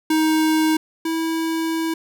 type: tone pair in turn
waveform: square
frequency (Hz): 314.5 / 325.4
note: D#4 / E4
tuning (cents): +19 / -22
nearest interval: minor second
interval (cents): 59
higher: second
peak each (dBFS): -16 / -21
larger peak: first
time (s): 0.1-0.77 / 1.05-1.94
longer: second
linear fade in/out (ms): 5
effects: none